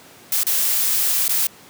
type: noise with dropouts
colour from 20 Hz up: blue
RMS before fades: -19 dBFS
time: 0.32-1.47 s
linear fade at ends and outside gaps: 2 ms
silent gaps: 0.434-0.467 / 1.281-1.292 s
effects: pink hiss -45 dBFS RMS until 1.69 s + high-pass 150 Hz 12 dB/octave